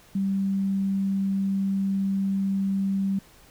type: tone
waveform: sine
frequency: 195 Hz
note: G3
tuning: 9 cents flat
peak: -22 dBFS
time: 0.15-3.19 s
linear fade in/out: 5 ms
effects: pink hiss -54 dBFS RMS until 3.5 s